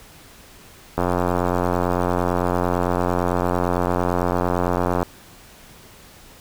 click train, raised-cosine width 1 ms, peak -6 dBFS, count 361, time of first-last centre 0.98-5.029 s, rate 88.9 Hz, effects pink hiss -46 dBFS RMS until 6.4 s

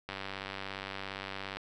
click train, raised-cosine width 0.3 ms, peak -22 dBFS, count 145, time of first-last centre 0.09-1.57 s, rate 97.3 Hz, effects none

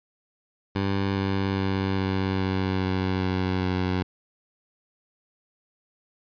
15% pulse tone with pitch steps, 98 / 97.15 / 96.32 / 95.49 / 94.66 / 93.85 / 93.04 / 92.23 Hz, G2 / G2 / G2 / G2 / F#2 / F#2 / F#2 / F#2, 0 / -15 / -30 / -45 / +40 / +25 / +10 / -5 cents, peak -17 dBFS, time 0.75-4.03 s, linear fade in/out 10 ms, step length 410 ms, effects resampled to 11025 Hz

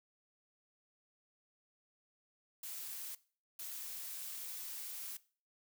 blue noise bursts at uneven times, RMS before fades -45 dBFS, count 2, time 2.63-3.15 / 3.59-5.17 s, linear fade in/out 5 ms, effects noise-tail reverb RT60 0.4 s tail -19 dB re dry

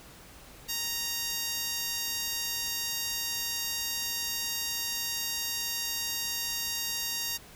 10% pulse tone with band-pass filter, 932.3 Hz, A#5, in tune, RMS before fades -33 dBFS, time 0.68-7.38 s, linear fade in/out 20 ms, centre 10000 Hz, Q 0.96, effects pink hiss -51 dBFS RMS until 7.55 s

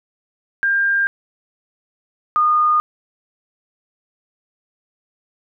sine tone pair in turn, 1599 / 1223.7 Hz, G6 / D#6, +34 / -29 cents, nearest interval perfect fourth, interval 463 cents, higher first, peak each -14 / -12 dBFS, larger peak second, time 0.63-1.07 / 2.36-2.8 s, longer neither, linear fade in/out 0 ms, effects none

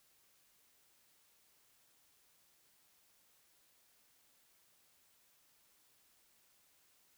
silence, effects white hiss -71 dBFS RMS until 7.17 s

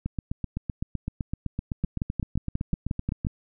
two click trains, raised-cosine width 5 ms, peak -14 / -16 dBFS, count 9 / 26, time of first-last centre 1.84-3.269 / 0.06-3.249 s, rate 5.6 / 7.84 Hz, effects none

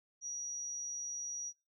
sine tone, 5780 Hz, F#8, 41 cents flat, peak -38 dBFS, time 0.21-1.53 s, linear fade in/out 50 ms, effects noise-tail reverb RT60 0.3 s tail -26 dB re dry

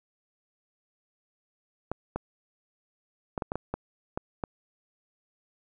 clicks, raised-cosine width 1 ms, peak -16 dBFS, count 9, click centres 1.916 / 2.16 / 3.378 / 3.422 / 3.519 / 3.556 / 3.74 / 4.175 / 4.438 s, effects none

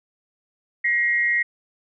sine tone pair together, 1900 / 2119 Hz, A#6 / C7, +33 / +21 cents, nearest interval major second, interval 188 cents, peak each -19 / -23 dBFS, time 0.84-1.43 s, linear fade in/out 10 ms, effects none

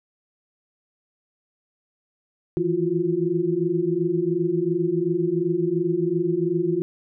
sine tone cluster, 159.7 / 167.2 / 337.7 / 360.5 Hz, D#3 / E3 / E4 / F#4, +45 / +25 / +42 / -45 cents, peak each -32 / -28 / -24 / -23 dBFS, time 2.57-6.82 s, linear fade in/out 0 ms, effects none

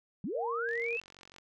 sine linear sweep, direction up, 155.8 to 2711 Hz, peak -33 dBFS, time 0.24-1 s, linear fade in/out 2 ms
sine tone, 466.2 Hz, A#4, in tune, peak -34 dBFS, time 0.34-0.97 s, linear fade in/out 10 ms
click train, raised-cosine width 0.2 ms, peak -35 dBFS, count 33, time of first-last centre 0.69-1.384 s, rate 46.1 Hz
effects none

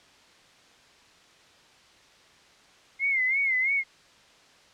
sine tone with vibrato, 2120 Hz, C7, 22 cents sharp, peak -22 dBFS, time 2.99-3.84 s, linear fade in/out 50 ms, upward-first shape sine, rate 3 Hz, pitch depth 95 cents each way, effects white hiss -56 dBFS RMS until 4.73 s + low-pass 5000 Hz 12 dB/octave

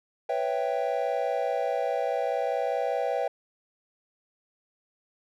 triangle chord, C# half-diminished seventh, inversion third, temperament equal, 493.9 / 554.4 / 659.3 / 784 Hz, B4 / C#5 / E5 / G5, 0 / 0 / 0 / 0 cents, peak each -29 dBFS, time 0.29-3.28 s, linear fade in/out 5 ms, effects none

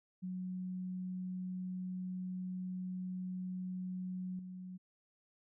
sine tone with level steps, 183.8 Hz, F#3, 11 cents flat, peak -38 / -44 dBFS, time 0.22-4.78 s, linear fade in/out 20 ms, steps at 4.39 s, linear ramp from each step 2 ms, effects none

